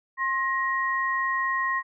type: tone pair together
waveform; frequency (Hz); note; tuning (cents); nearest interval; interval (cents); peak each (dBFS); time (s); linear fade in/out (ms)
sine; 1065 / 1884.5; C6 / A#6; +30 / +18; minor seventh; 988; -26; 0.17-1.83; 50
effects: none